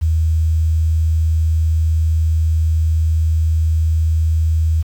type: tone with quantisation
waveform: sine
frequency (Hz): 80.1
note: E2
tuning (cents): -49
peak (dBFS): -12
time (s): 0.01-4.83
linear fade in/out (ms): 20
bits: 7
effects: none